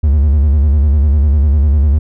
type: tone with vibrato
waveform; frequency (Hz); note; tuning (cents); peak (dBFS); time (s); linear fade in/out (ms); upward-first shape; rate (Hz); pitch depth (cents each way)
triangle; 72.2; D2; -29; -5; 0.03-1.99; 10; square; 10; 100
effects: none